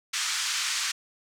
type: band-pass noise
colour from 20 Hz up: white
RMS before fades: -29 dBFS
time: 0.13-0.92 s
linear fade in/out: 10 ms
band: 1200 to 7300 Hz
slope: 24 dB/octave
effects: none